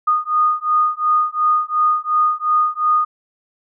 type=beating tone pair; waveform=sine; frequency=1230 / 1232.8 Hz; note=D#6 / D#6; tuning=-20 / -16 cents; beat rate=2.8 Hz; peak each=-17 dBFS; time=0.07-3.05 s; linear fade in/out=10 ms; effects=none